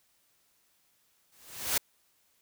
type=noise with exponential growth; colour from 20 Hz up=white; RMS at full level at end=-25 dBFS; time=1.32-1.78 s; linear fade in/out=5 ms; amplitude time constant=100 ms; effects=white hiss -70 dBFS RMS until 2.41 s